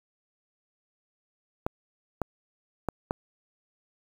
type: clicks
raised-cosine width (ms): 1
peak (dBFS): -13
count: 4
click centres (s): 1.665 / 2.217 / 2.887 / 3.109
effects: 7-bit